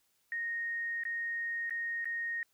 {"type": "tone with dropouts", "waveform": "sine", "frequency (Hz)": 1860, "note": "A#6", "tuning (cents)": -4, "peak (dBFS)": -33, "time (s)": [0.32, 2.43], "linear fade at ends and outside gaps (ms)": 1, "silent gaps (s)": [[1.036, 1.052], [1.696, 1.707], [2.045, 2.055]], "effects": ["white hiss -74 dBFS RMS until 2.53 s"]}